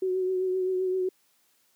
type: tone with vibrato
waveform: sine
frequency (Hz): 371.9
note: F#4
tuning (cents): +9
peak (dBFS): -24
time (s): 0.02-1.09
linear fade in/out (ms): 5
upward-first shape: triangle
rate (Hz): 7.7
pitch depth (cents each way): 32
effects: white hiss -67 dBFS RMS until 1.75 s + high-pass 150 Hz 12 dB/octave